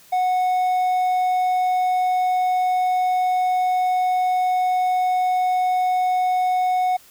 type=tone; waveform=triangle; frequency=735 Hz; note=F#5; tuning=12 cents flat; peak=-15 dBFS; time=0.12-6.97 s; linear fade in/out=10 ms; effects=white hiss -50 dBFS RMS until 7.1 s